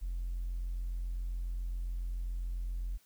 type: tone with hard clipping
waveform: sine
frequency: 43.65 Hz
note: F1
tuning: in tune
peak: -34 dBFS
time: 0.01-2.98 s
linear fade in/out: 20 ms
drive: 1 dB
effects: white hiss -67 dBFS RMS until 3.05 s